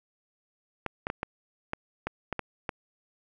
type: clicks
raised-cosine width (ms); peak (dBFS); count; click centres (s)
0.5; -15; 9; 0.863 / 1.069 / 1.101 / 1.231 / 1.734 / 2.07 / 2.327 / 2.393 / 2.692
effects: none